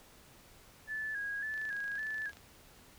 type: tone with vibrato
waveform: sine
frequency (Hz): 1693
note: G#6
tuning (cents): +33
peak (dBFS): -35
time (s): 0.87-2.32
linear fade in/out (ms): 50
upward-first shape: square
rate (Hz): 1.8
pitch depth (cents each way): 49
type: click train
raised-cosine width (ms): 0.2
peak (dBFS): -35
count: 23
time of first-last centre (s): 1.54-2.37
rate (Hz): 26.5
effects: pink hiss -59 dBFS RMS until 2.98 s